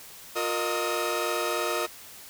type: tone cluster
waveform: sawtooth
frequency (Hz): 354.9 / 464.5 / 615 / 1273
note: F4 / A#4 / D#5 / D#6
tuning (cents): +28 / -6 / -20 / +39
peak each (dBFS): -28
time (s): 0.35-1.87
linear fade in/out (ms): 20
effects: white hiss -46 dBFS RMS until 2.29 s